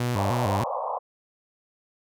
sawtooth tone with vibrato, 110 Hz, A2, in tune, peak -20 dBFS, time 0-0.64 s, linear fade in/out 5 ms, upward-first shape square, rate 3.3 Hz, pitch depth 180 cents each way
white band-pass noise, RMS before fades -29 dBFS, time 0.15-0.99 s, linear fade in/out 20 ms, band 490 to 1100 Hz, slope 96 dB/octave
effects none

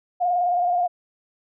sine tone with vibrato, 710 Hz, F5, 28 cents sharp, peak -18 dBFS, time 0.2-0.88 s, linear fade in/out 20 ms, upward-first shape square, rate 19 Hz, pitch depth 34 cents each way, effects none

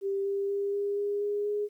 sine tone with pitch steps, 393.7 / 397.1 / 400.6 / 404.1 / 407.6 / 411.1 / 414.7 Hz, G4 / G4 / G4 / G#4 / G#4 / G#4 / G#4, +8 / +22 / +38 / -47 / -32 / -18 / -3 cents, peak -27 dBFS, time 0.01-1.69 s, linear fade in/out 50 ms, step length 240 ms, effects 11-bit

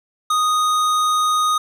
sine tone with hard clipping, 1242 Hz, D#6, 3 cents flat, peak -17 dBFS, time 0.3-1.58 s, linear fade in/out 5 ms, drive 15 dB, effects none

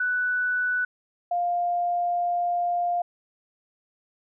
sine tone pair in turn, 1487 / 701.8 Hz, F#6 / F5, +8 / +8 cents, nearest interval octave + minor second, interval 1300 cents, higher first, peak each -22 dBFS, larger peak neither, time 0-0.85 / 1.31-3.02 s, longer second, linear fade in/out 5 ms, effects none

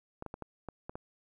clicks, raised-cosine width 1 ms, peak -26 dBFS, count 7, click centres 0.224 / 0.263 / 0.341 / 0.423 / 0.687 / 0.895 / 0.955 s, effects 11-bit

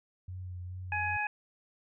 sine tone with vibrato, 90.8 Hz, F#2, 32 cents flat, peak -38 dBFS, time 0.28-1.17 s, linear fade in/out 5 ms, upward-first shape sine, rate 2.4 Hz, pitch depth 26 cents each way
harmonic tone, 838 Hz, G#5, 15 cents sharp, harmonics 1 / 2 / 3, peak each -34 / -34 / -34 dBFS, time 0.92-1.27 s, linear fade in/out 2 ms
effects none

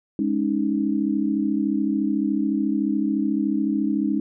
sine chord, Ab suspended fourth, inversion none, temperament equal, 207.7 / 277.2 / 311.1 Hz, Ab3 / Db4 / Eb4, 0 / 0 / 0 cents, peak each -24 dBFS, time 0.19-4.2 s, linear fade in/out 2 ms, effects none

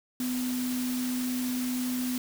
sine tone in noise, 251 Hz, B3, 28 cents sharp, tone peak -28 dBFS, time 0.2-2.18 s, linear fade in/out 2 ms, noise white, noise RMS -38 dBFS, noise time 0.2-2.18 s, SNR +7 dB, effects none

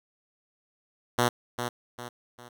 5% pulse tone with echo, 121.2 Hz, B2, 32 cents flat, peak -10 dBFS, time 1.18-1.29 s, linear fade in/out 10 ms, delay 400 ms, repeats 3, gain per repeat -8 dB, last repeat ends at 2.49 s, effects none

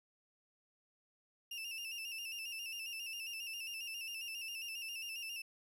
35% pulse tone with vibrato, 2725 Hz, F7, 43 cents flat, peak -40 dBFS, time 1.51-5.42 s, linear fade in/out 5 ms, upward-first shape square, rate 7.4 Hz, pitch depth 53 cents each way, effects none

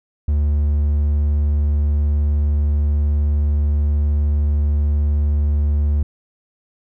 triangle tone, 73.42 Hz, D2, in tune, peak -12 dBFS, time 0.28-6.03 s, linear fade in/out 5 ms, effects none

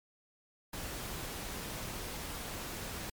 pink noise, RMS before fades -41 dBFS, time 0.73-3.1 s, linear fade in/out 5 ms, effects MP3 96 kbps

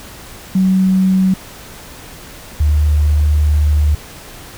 sine tone pair in turn, 188.4 / 74.85 Hz, F#3 / D2, +32 / +33 cents, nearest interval octave + major third, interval 1599 cents, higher first, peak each -9 dBFS, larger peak neither, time 0.55-1.34 / 2.6-3.95 s, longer second, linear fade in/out 5 ms, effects pink hiss -35 dBFS RMS until 4.57 s

